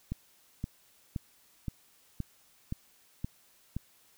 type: click train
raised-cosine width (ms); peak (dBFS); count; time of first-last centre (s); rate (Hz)
5; -21; 8; 0.12-3.766; 1.92
effects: white hiss -64 dBFS RMS until 4.17 s